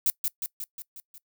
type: noise with echo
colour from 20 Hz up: violet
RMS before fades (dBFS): -23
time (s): 0.06-0.1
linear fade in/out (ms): 0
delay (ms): 180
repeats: 6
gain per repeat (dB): -4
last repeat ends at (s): 1.18
effects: noise-tail reverb RT60 0.1 s tail -22 dB re dry